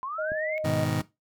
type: linear sweep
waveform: sine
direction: up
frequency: 1006 to 2217 Hz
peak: -31 dBFS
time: 0.03-0.58 s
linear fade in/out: 0 ms
type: tone with vibrato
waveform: sine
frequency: 622.3 Hz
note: D#5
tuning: in tune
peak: -28 dBFS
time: 0.18-0.85 s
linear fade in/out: 10 ms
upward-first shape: sine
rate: 13 Hz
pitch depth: 13 cents each way
type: click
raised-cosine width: 3 ms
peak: -26 dBFS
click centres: 0.319 s
type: chord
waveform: 30% pulse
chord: G# minor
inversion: none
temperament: just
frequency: 103.83 / 124.59 / 155.74 Hz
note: G#2 / B2 / D#3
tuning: 0 / +16 / +2 cents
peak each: -28 / -28 / -26 dBFS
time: 0.64-1.02 s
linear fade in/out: 10 ms
effects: noise-tail reverb RT60 0.2 s tail -17 dB re dry